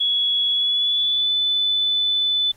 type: tone with pitch glide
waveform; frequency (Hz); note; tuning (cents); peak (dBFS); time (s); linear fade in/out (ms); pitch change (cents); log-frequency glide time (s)
sine; 3364 to 3499; G#7 to A7; +22 to -10; -17; 0-2.52; 10; +68; 0.49-1.32
effects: pink hiss -56 dBFS RMS until 2.56 s + AAC 48 kbps